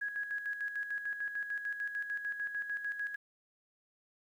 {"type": "tone with tremolo", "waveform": "sine", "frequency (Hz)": 1661.2, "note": "G#6", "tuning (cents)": 0, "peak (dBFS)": -33, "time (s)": [0.01, 3.16], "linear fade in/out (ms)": 10, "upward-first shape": "square", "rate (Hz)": 6.7, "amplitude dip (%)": 55, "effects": ["11-bit"]}